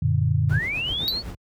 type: chord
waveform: sine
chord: Gb augmented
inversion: none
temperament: equal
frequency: 92.5 / 116.54 / 146.83 Hz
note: Gb2 / Bb2 / D3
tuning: 0 / 0 / 0 cents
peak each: -22 dBFS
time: 0.02-0.59 s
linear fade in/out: 5 ms
type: noise with tremolo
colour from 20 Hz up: brown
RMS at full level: -29 dBFS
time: 0.49-1.35 s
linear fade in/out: 5 ms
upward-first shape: sine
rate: 7.9 Hz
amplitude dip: 55%
type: linear sweep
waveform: sine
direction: up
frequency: 1369 to 4500 Hz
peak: -24 dBFS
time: 0.5-1.23 s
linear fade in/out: 50 ms
type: tone with exponential decay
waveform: square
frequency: 4443 Hz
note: C#8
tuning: 3 cents sharp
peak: -18 dBFS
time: 1.08-1.17 s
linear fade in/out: 0 ms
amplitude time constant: 18 ms
effects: high-pass 60 Hz 12 dB/octave